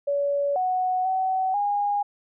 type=tone with pitch steps; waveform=sine; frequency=568 / 739 / 755 / 817 Hz; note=C#5 / F#5 / F#5 / G#5; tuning=+42 / -2 / +35 / -29 cents; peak=-21 dBFS; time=0.07-2.03 s; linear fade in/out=10 ms; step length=490 ms; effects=none